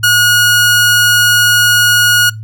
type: tone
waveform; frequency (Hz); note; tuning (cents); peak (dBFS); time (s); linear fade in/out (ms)
sawtooth; 1446; F#6; -40; -3; 0.03-2.3; 10
effects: noise-tail reverb RT60 0.2 s tail -23 dB re dry + added 109 Hz sine -23 dBFS peak until 2.43 s